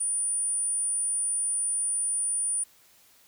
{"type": "tone", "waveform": "sine", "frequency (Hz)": 9397, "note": "D9", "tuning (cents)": 0, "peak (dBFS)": -25, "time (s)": [0, 2.64], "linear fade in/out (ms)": 10, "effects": ["white hiss -59 dBFS RMS until 3.27 s"]}